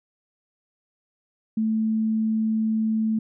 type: tone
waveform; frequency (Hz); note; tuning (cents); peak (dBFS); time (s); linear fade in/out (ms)
sine; 220; A3; 0; -20; 1.57-3.19; 5
effects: none